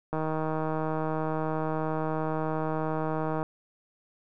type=click train; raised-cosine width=1 ms; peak=-17 dBFS; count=519; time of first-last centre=0.13-3.429 s; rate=157 Hz; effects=none